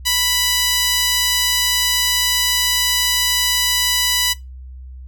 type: tone with high-pass filter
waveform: sawtooth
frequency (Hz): 987.8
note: B5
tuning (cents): 0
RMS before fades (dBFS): -17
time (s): 0.05-4.34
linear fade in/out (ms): 20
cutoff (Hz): 3200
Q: 1
effects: noise-tail reverb RT60 0.2 s tail -20 dB re dry + added 64 Hz sine -32 dBFS peak until 5.07 s